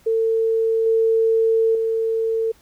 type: tone with level steps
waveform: sine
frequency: 450 Hz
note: A4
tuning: 39 cents sharp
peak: -16 / -14 / -18 dBFS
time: 0.06-2.52 s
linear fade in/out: 10 ms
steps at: 0.86 / 1.75 s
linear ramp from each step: 2 ms
effects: pink hiss -55 dBFS RMS until 2.61 s